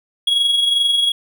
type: tone with amplitude modulation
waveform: triangle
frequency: 3322 Hz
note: G#7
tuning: in tune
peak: -10 dBFS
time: 0.27-1.12 s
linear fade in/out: 5 ms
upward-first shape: sine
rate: 22.5 Hz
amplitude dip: 45%
effects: none